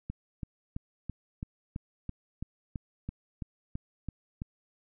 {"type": "click train", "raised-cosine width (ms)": 5, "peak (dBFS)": -23, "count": 14, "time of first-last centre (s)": [0.1, 4.419], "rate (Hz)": 3.01, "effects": []}